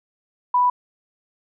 sine tone, 987.8 Hz, B5, in tune, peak -14 dBFS, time 0.54-0.7 s, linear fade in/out 5 ms, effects none

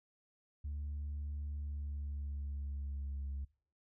sine tone with pitch glide, 73 to 69.06 Hz, D2 to C#2, -10 to -6 cents, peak -36 dBFS, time 0.64-3.45 s, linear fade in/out 10 ms, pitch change -96 cents, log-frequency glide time 1.54-3.28 s, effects noise-tail reverb RT60 0.5 s tail -24 dB re dry + tanh soft clip ceiling -36 dBFS

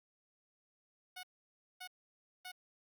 10% pulse tone bursts, 733 Hz, F#5, 16 cents flat, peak -37 dBFS, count 3, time 1.16-2.519 s, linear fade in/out 10 ms, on 73 ms, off 570 ms, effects none

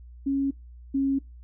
sine tone pair in turn, 275.1 / 272.9 Hz, C#4 / C#4, -13 / -27 cents, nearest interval unison, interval 14 cents, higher first, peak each -22 / -21 dBFS, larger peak second, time 0.26-0.51 / 0.94-1.19 s, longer neither, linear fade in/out 10 ms, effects noise-tail reverb RT60 0.2 s tail -22 dB re dry + added 60 Hz sine -43 dBFS peak until 1.43 s

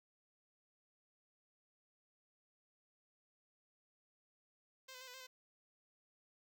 5% pulse tone with pitch steps, 524 / 506 / 522 / 496.5 / 524 / 511 Hz, C5 / B4 / C5 / B4 / C5 / C5, +2 / +42 / -4 / +9 / +2 / -41 cents, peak -40 dBFS, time 4.88-5.27 s, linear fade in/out 10 ms, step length 65 ms, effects none

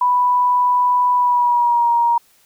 sine tone with pitch glide, 987.8 to 942.1 Hz, B5 to A#5, 0 to +18 cents, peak -12 dBFS, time 0.01-2.18 s, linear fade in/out 5 ms, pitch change -82 cents, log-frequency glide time 1.15-1.9 s, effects white hiss -55 dBFS RMS until 2.45 s

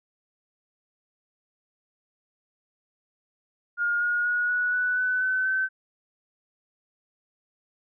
sine tone with pitch steps, 1421 / 1436.7 / 1452.5 / 1468.6 / 1484.8 / 1501.2 / 1517.7 / 1534.5 Hz, F6 / F6 / F#6 / F#6 / F#6 / F#6 / F#6 / G6, +30 / +49 / -32 / -13 / +6 / +25 / +44 / -37 cents, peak -22 dBFS, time 3.77-5.69 s, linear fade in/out 50 ms, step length 240 ms, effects none

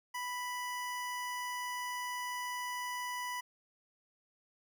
25% pulse tone, 987.8 Hz, B5, in tune, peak -33 dBFS, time 0.14-3.41 s, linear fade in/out 10 ms, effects none

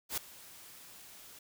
white noise with ADSR envelope, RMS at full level -33 dBFS, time 0.09-1.39 s, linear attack 86 ms, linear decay 3 ms, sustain -20 dB, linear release 4 ms, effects none

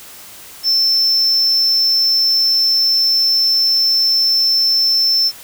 triangle tone, 5330 Hz, E8, 18 cents sharp, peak -10 dBFS, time 0.63-5.32 s, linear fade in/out 50 ms, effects white hiss -37 dBFS RMS until 5.43 s

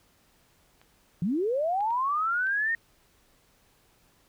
clicks, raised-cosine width 0.3 ms, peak -38 / -34 / -36 / -34 dBFS, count 4, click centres 0.815 / 1.807 / 1.906 / 2.469 s
sine linear sweep, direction up, 155.56 to 1864.7 Hz, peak -24 dBFS, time 1.22-2.75 s, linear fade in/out 2 ms
effects pink hiss -64 dBFS RMS until 4.28 s

